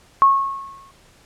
sine tone with exponential decay, 1094 Hz, C#6, 23 cents flat, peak -7 dBFS, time 0.22-0.91 s, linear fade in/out 0 ms, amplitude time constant 150 ms, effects pink hiss -52 dBFS RMS until 1.25 s + low-pass 10000 Hz 12 dB/octave

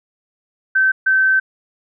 sine tone bursts at uneven times, 1543 Hz, G6, 28 cents flat, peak -11 dBFS, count 2, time 0.75-0.92 / 1.06-1.4 s, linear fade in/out 10 ms, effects none

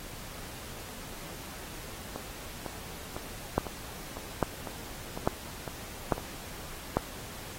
two click trains, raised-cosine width 1 ms, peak -10 / -22 dBFS, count 5 / 9, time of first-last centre 3.58-6.97 / 2.16-6.18 s, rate 1.18 / 1.99 Hz, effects pink hiss -44 dBFS RMS until 7.58 s + AAC 48 kbps

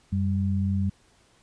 sine tone pair together, 92.4 / 196 Hz, F#2 / G3, -2 / 0 cents, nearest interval octave + minor second, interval 1302 cents, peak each -24 / -26 dBFS, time 0.12-0.9 s, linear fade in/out 10 ms, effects pink hiss -61 dBFS RMS until 1.42 s + resampled to 22050 Hz

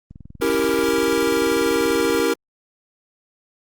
click train, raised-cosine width 5 ms, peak -27 dBFS, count 44, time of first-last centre 0.11-2.197 s, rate 20.6 Hz
square chord, C# diminished seventh, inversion none, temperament equal, 277.2 / 329.6 / 392 / 466.2 Hz, C#4 / E4 / G4 / Bb4, 0 / 0 / 0 / 0 cents, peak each -26 / -24 / -24 / -21 dBFS, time 0.41-2.34 s, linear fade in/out 10 ms
effects Opus 24 kbps

